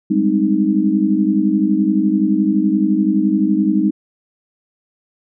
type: chord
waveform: sine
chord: Ab major seventh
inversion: third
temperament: equal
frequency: 196 / 207.7 / 261.6 / 311.1 Hz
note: G3 / Ab3 / C4 / Eb4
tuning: 0 / 0 / 0 / 0 cents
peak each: -18 / -18 / -21 / -16 dBFS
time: 0.1-3.91 s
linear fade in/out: 10 ms
effects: none